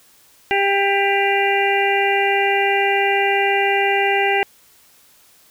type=harmonic tone; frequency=397.1 Hz; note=G4; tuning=22 cents sharp; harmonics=1 / 2 / 4 / 5 / 6 / 7; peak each=-20 / -19 / -26 / -22 / -24 / -24 dBFS; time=0.51-4.43 s; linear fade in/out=0 ms; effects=white hiss -52 dBFS RMS until 5.5 s